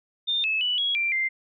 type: tone with pitch steps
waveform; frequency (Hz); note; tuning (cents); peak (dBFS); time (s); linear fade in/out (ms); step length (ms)
sine; 3618 / 2599 / 2961 / 3322 / 2361 / 2092; A7 / E7 / F#7 / G#7 / D7 / C7; +48 / -25 / +1 / 0 / +9 / -1; -22; 0.27-1.29; 20; 170
effects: none